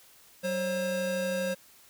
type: tone pair together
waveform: square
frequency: 189.3 / 535.4 Hz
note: F#3 / C5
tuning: +40 / +40 cents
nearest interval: octave + tritone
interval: 1800 cents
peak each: -35 / -30 dBFS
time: 0.43-1.55 s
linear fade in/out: 20 ms
effects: white hiss -57 dBFS RMS until 1.89 s